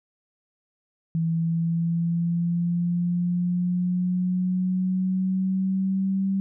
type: linear sweep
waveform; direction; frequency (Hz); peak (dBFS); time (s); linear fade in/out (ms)
sine; up; 163.7 to 194.2; -21; 1.15-6.4; 0
effects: none